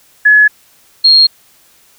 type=tone pair in turn; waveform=sine; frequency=1699 / 4250 Hz; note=G#6 / C8; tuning=+39 / +26 cents; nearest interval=octave + major third; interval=1587 cents; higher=second; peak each=-3 dBFS; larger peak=neither; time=0.25-0.48 / 1.04-1.27 s; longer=neither; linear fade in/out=10 ms; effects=white hiss -48 dBFS RMS until 1.98 s

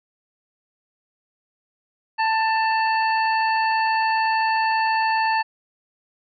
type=harmonic tone; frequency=887 Hz; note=A5; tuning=14 cents sharp; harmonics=1 / 2 / 3 / 5; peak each=-19 / -25 / -29 / -33 dBFS; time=2.18-5.43 s; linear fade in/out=20 ms; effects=none

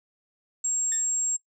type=tone; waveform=sine; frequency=7540 Hz; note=A#8; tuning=19 cents sharp; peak=-23 dBFS; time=0.64-1.37 s; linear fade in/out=10 ms
type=tone with exponential decay; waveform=sawtooth; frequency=1796 Hz; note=A6; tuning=35 cents sharp; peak=-31 dBFS; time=0.92-1.12 s; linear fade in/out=1 ms; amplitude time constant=43 ms
effects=noise-tail reverb RT60 0.1 s tail -19 dB re dry

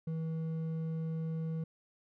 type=tone with hard clipping; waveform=sine; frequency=161.3 Hz; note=E3; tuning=37 cents flat; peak=-35 dBFS; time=0.07-1.64 s; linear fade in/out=5 ms; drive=5 dB; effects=none

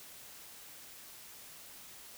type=silence; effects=white hiss -52 dBFS RMS until 2.17 s

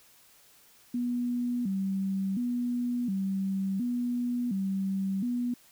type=tone with vibrato; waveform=sine; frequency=216.9 Hz; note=A3; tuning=25 cents flat; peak=-27 dBFS; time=0.94-5.54 s; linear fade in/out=5 ms; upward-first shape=square; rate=0.7 Hz; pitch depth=200 cents each way; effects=white hiss -59 dBFS RMS until 5.71 s

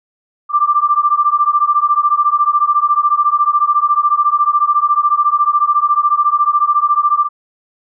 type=beating tone pair; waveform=sine; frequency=1174.7 / 1188.7 Hz; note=D6 / D6; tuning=0 / +21 cents; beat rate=14 Hz; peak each=-13 dBFS; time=0.49-7.29 s; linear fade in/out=50 ms; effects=none

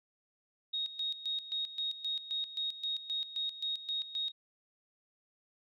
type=tone with tremolo; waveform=sine; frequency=3750 Hz; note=A#7; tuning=10 cents sharp; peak=-32 dBFS; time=0.73-4.32 s; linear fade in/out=10 ms; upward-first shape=square; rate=3.8 Hz; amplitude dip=75%; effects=none

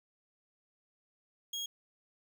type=tone; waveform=30% pulse; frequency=3283 Hz; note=G#7; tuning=21 cents flat; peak=-33 dBFS; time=1.53-1.66 s; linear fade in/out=5 ms; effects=none

